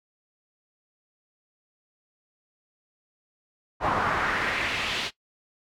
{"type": "noise with band-pass filter sweep", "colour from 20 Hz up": "brown", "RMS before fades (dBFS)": -27, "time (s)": [3.8, 5.11], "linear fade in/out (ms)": 50, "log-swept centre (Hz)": [1000, 3600], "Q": 1.9, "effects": ["noise-tail reverb RT60 0.1 s tail -18 dB re dry"]}